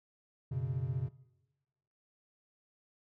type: chord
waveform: triangle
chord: F# suspended fourth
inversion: none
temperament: equal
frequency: 92.5 / 123.47 / 138.59 Hz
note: F#2 / B2 / C#3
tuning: 0 / 0 / 0 cents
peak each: -40 / -34 / -34 dBFS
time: 0.51-1.09 s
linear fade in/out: 10 ms
effects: noise-tail reverb RT60 1.0 s tail -19 dB re dry